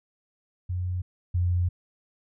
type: tone pair in turn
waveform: sine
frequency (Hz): 90.3 / 88.65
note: F#2 / F2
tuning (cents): -42 / +26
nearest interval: unison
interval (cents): 32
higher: first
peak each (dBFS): -26 / -21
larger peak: second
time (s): 0.69-1.02 / 1.34-1.69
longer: second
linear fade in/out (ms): 10
effects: none